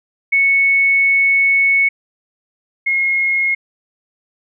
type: tone pair in turn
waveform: sine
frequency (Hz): 2210 / 2157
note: C#7 / C#7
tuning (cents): -6 / -48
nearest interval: unison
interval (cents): 42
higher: first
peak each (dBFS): -10 / -13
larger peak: first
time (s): 0.32-1.89 / 2.86-3.55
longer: first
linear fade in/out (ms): 10
effects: none